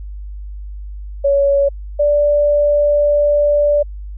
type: tone pair in turn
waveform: sine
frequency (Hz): 561 / 585.1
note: C#5 / D5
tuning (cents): +21 / -7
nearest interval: minor second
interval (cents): 72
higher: second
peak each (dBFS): -10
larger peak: neither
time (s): 1.24-1.69 / 1.99-3.83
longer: second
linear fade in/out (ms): 10
effects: added 50 Hz sine -26 dBFS peak until 4.17 s